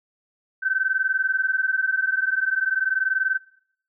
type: tone pair together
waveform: sine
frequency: 1527 / 1547.4 Hz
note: G6 / G6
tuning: -46 / -23 cents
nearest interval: unison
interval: 23 cents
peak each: -23 dBFS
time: 0.62-3.38 s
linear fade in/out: 20 ms
effects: noise-tail reverb RT60 0.7 s tail -21 dB re dry